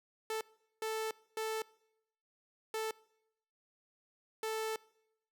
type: tone bursts at uneven times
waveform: sawtooth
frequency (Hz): 440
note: A4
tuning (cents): 0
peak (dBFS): -31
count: 5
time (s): 0.3-0.41 / 0.82-1.11 / 1.37-1.62 / 2.74-2.91 / 4.43-4.76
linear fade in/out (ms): 2
effects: noise-tail reverb RT60 0.8 s tail -23 dB re dry